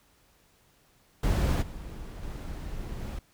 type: noise with level steps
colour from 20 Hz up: brown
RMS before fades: -24 / -40 / -37 / -35 dBFS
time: 1.23-3.19 s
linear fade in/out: 5 ms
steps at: 1.61 / 2.22 / 2.99 s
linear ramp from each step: 20 ms
effects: pink hiss -64 dBFS RMS until 3.33 s